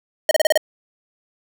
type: tone bursts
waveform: square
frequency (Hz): 622.3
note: D#5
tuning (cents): 0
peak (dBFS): -12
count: 6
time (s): 0.29-0.576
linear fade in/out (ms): 2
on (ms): 21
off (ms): 32
effects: none